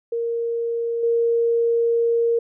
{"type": "tone with level steps", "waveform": "sine", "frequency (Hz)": 465.6, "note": "A#4", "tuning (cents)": -2, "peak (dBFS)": [-21, -16], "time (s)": [0.12, 2.39], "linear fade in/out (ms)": 5, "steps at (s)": 1.03, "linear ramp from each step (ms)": 5, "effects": []}